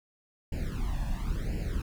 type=noise with flanger; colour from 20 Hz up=brown; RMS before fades=-31 dBFS; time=0.52-1.82 s; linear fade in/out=5 ms; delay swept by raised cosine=0.41 to 1.17 ms; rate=0.96 Hz; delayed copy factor=+0.95; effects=none